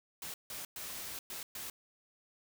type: noise bursts at uneven times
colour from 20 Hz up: white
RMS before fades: -43 dBFS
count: 5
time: 0.22-0.34 / 0.5-0.65 / 0.76-1.19 / 1.3-1.43 / 1.55-1.7 s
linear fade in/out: 2 ms
effects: none